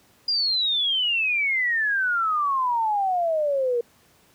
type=exponential sweep; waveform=sine; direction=down; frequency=4891 to 466.2 Hz; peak=-20 dBFS; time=0.28-3.81 s; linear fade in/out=5 ms; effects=pink hiss -58 dBFS RMS until 4.34 s + high-pass 80 Hz 12 dB/octave